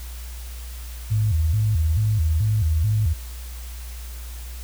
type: tone with vibrato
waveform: sine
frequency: 92.5 Hz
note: F#2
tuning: in tune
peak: -17 dBFS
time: 1.1-3.14 s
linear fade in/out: 20 ms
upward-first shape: square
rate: 2.3 Hz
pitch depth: 260 cents each way
effects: added 60 Hz sine -32 dBFS peak until 4.63 s + white hiss -43 dBFS RMS until 4.63 s